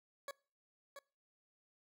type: tone with echo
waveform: 20% pulse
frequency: 560 Hz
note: C#5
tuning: 18 cents sharp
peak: -37 dBFS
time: 0.28-0.31 s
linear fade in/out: 2 ms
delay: 680 ms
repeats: 1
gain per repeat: -7 dB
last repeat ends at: 0.99 s
effects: noise-tail reverb RT60 0.4 s tail -24 dB re dry